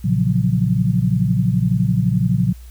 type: chord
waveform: sine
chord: Gb major seventh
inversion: first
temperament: equal with one note detuned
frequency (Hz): 116.54 / 138.59 / 173.21 / 185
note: Bb2 / Db3 / F3 / Gb3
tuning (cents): 0 / 0 / -14 / 0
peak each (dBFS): -19 / -20 / -20 / -20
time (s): 0.04-2.53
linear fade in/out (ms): 10
effects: added 60 Hz sine -35 dBFS peak until 2.7 s + white hiss -51 dBFS RMS until 2.7 s